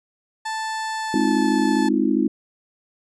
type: tone with pitch glide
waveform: 30% pulse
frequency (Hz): 880 to 870.4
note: A5 to A5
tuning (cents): 0 to -19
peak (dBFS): -22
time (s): 0.45-1.89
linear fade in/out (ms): 10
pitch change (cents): -19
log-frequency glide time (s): 0.98-1.34
type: chord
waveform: sine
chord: F minor seventh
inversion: first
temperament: just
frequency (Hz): 209.5 / 261.9 / 314.3 / 349.2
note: Ab3 / C4 / Eb4 / F4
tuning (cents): +15 / +2 / +18 / 0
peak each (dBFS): -23 / -21 / -21 / -25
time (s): 1.14-2.28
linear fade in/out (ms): 2
effects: resampled to 22050 Hz